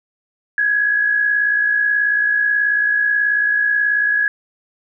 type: tone pair together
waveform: sine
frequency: 1623 / 1681.4 Hz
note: G#6 / G#6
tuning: -40 / +21 cents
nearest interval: minor second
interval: 61 cents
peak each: -23 / -14 dBFS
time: 0.58-4.28 s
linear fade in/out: 2 ms
effects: none